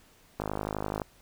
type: click train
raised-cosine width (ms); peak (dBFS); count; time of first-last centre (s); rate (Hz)
1; -17; 33; 0.4-1.018; 51.8
effects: pink hiss -60 dBFS RMS until 1.21 s